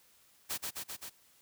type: noise with echo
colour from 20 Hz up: white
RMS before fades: -36 dBFS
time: 0.49-0.58 s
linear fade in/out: 20 ms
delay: 130 ms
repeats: 4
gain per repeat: -2 dB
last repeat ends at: 1.1 s
effects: white hiss -65 dBFS RMS until 1.41 s

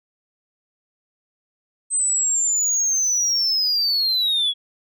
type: linear sweep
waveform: sine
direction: down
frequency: 8250 to 3327 Hz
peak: -15 dBFS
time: 1.9-4.54 s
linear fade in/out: 50 ms
effects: tanh soft clip ceiling -16 dBFS

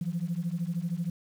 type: beating tone pair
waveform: sine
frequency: 164.81 / 177.81 Hz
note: E3 / F3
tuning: 0 / +31 cents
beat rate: 13 Hz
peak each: -31 dBFS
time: 0.01-1.1 s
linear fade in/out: 5 ms
effects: tanh soft clip ceiling -22 dBFS + 9-bit

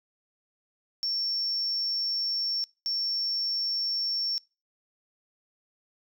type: tone bursts at uneven times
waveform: sine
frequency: 5450 Hz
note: F8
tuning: 43 cents flat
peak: -25 dBFS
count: 2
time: 1.03-2.64 / 2.86-4.38 s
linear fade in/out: 0 ms
effects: noise-tail reverb RT60 0.3 s tail -26 dB re dry + tanh soft clip ceiling -22 dBFS

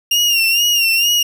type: tone with vibrato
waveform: 30% pulse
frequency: 2794 Hz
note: F7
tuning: in tune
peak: -9 dBFS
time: 0.11-1.23 s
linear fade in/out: 5 ms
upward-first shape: sine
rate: 2.2 Hz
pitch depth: 67 cents each way
effects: none

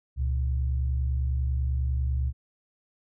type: tone pair together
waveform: sine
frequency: 69 / 119.06 Hz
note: C#2 / A#2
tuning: -7 / +37 cents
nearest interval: major sixth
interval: 944 cents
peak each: -24 / -32 dBFS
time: 0.16-2.33 s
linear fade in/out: 50 ms
effects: none

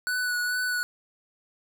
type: tone with vibrato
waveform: square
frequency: 1480 Hz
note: F#6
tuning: in tune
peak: -26 dBFS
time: 0.07-0.83 s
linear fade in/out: 0 ms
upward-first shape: sine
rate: 2.3 Hz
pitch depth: 19 cents each way
effects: none

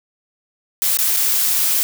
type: noise with dropouts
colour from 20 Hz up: blue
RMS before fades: -17 dBFS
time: 0.82-1.83 s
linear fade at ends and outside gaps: 0 ms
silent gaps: 0.971-0.988 / 1.165-1.17 s
effects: none

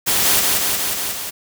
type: noise with echo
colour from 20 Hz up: white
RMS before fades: -17 dBFS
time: 0.06-0.41 s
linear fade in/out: 20 ms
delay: 180 ms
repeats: 5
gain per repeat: -2 dB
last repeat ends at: 1.31 s
effects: none

